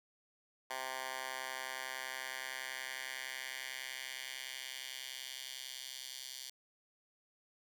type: tone with high-pass filter sweep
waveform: 10% pulse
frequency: 130.81 Hz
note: C3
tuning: in tune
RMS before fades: -44 dBFS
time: 0.7-6.5 s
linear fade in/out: 5 ms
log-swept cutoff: 1000 to 4100 Hz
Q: 1.5
effects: none